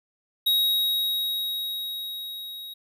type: tone with level ramp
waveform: square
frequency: 3797 Hz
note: A#7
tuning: 31 cents sharp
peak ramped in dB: -19 to -37 dBFS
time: 0.46-2.74 s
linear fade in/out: 10 ms
effects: none